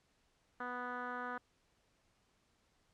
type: tone with low-pass filter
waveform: 10% pulse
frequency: 246.9 Hz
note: B3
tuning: in tune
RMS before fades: -42 dBFS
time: 0.6-1.38 s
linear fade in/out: 5 ms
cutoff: 1500 Hz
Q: 2.9
effects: pink hiss -75 dBFS RMS until 2.93 s + low-pass 8000 Hz 12 dB/octave